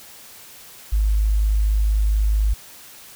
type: tone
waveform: sine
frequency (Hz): 52.2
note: G#1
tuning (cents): +10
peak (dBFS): -15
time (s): 0.92-2.54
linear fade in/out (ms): 10
effects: white hiss -43 dBFS RMS until 3.15 s